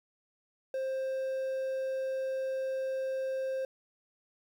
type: tone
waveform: triangle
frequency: 528 Hz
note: C5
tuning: 16 cents sharp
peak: -29 dBFS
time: 0.74-3.65 s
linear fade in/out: 2 ms
effects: 10-bit